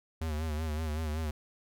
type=tone with vibrato; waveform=square; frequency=77.8 Hz; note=D#2; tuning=in tune; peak=-32 dBFS; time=0.21-1.31 s; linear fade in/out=5 ms; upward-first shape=sine; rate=5.3 Hz; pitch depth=69 cents each way; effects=none